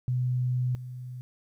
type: tone pair in turn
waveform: sine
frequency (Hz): 125.5 / 125.5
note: B2 / B2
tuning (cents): +28 / +28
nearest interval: unison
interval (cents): 0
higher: neither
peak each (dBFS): -24 / -36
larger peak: first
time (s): 0.08-0.75 / 0.75-1.21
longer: first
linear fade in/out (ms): 0
effects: 11-bit